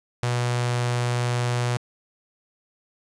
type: tone with notch filter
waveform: sawtooth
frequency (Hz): 121.6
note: B2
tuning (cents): -26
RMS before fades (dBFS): -24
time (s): 0.23-1.77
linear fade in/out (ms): 0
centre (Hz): 270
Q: 1.3
effects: resampled to 22050 Hz + 8-bit